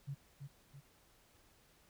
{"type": "tone with echo", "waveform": "sine", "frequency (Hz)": 139.5, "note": "C#3", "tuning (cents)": 11, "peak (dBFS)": -39, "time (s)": [0.07, 0.15], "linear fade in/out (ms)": 20, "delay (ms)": 330, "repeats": 2, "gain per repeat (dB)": -6, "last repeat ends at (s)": 0.81, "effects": ["pink hiss -68 dBFS RMS until 1.89 s"]}